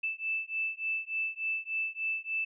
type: beating tone pair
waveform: sine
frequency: 2637 / 2640.4 Hz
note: E7 / E7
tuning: 0 / +2 cents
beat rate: 3.4 Hz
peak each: -34 / -34 dBFS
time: 0.03-2.45 s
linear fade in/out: 10 ms
effects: none

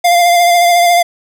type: tone with vibrato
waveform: square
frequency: 697 Hz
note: F5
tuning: 4 cents flat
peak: -7 dBFS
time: 0.04-1.03 s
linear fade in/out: 10 ms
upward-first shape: triangle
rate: 14 Hz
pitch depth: 30 cents each way
effects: none

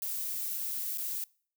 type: noise with dropouts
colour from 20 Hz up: violet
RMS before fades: -35 dBFS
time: 0.02-1.24 s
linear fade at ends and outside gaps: 1 ms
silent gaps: 0.975-0.982 s
effects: noise-tail reverb RT60 0.5 s tail -25 dB re dry

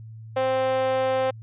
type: tone with high-pass filter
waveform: sawtooth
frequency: 261.7 Hz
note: C4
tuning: in tune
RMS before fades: -23 dBFS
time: 0.36-1.31 s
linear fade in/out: 10 ms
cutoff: 590 Hz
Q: 9.1
effects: added 111 Hz sine -38 dBFS peak until 1.42 s + resampled to 8000 Hz

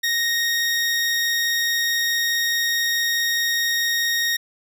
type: tone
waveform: 20% pulse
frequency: 1864.7 Hz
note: A#6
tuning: in tune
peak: -14 dBFS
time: 0.03-4.37 s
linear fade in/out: 10 ms
effects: none

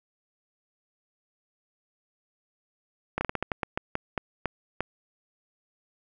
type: slowing click train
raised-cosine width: 0.5 ms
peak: -12 dBFS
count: 13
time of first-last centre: 3.18-4.806 s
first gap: 30 ms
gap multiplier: 1.25
effects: none

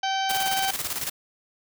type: harmonic tone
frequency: 773 Hz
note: G5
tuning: 24 cents flat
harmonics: 1 / 2 / 3 / 4 / 5 / 6 / 7 / 8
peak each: -25 / -32 / -37 / -31 / -39 / -38 / -43 / -40 dBFS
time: 0.03-0.71 s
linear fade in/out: 5 ms
type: noise with tremolo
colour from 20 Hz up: white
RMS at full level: -28 dBFS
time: 0.29-1.1 s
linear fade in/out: 10 ms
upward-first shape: square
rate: 18 Hz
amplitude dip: 60%
effects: none

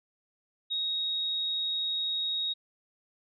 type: tone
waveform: sine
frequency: 3768 Hz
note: A#7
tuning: 18 cents sharp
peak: -28 dBFS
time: 0.7-2.54 s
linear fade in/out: 20 ms
effects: none

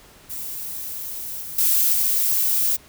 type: noise with level steps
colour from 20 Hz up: violet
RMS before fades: -31 / -33 / -18 / -20 dBFS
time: 0.29-2.77 s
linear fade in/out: 20 ms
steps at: 1.41 / 1.58 / 1.93 s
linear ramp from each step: 5 ms
effects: pink hiss -49 dBFS RMS until 2.88 s

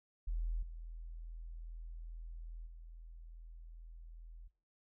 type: tone with level steps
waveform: sine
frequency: 41.2 Hz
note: E1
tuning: in tune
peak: -34 / -44 / -49 dBFS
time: 0.27-4.48 s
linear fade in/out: 10 ms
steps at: 0.62 / 2.66 s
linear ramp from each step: 10 ms
effects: noise-tail reverb RT60 0.3 s tail -18 dB re dry

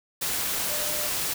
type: tone in noise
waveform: sine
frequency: 599 Hz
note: D5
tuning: 34 cents sharp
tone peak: -36 dBFS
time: 0.69-1.08 s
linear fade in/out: 10 ms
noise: white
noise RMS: -28 dBFS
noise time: 0.21-1.34 s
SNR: -11 dB
effects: none

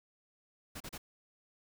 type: noise bursts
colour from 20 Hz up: pink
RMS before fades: -44 dBFS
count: 3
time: 0.75-0.98 s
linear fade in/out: 10 ms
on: 54 ms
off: 34 ms
effects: none

